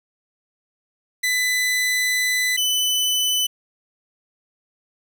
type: tone pair in turn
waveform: sawtooth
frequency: 2000 / 3004 Hz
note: B6 / F#7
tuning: +21 / +26 cents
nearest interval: perfect fifth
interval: 705 cents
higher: second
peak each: -15 dBFS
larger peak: neither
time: 1.23-2.57 / 2.57-3.47 s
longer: first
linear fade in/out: 10 ms
effects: 9-bit